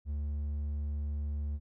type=tone with hard clipping; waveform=sine; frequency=73.3 Hz; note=D2; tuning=3 cents flat; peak=-33 dBFS; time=0.05-1.6 s; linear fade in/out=50 ms; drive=3 dB; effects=none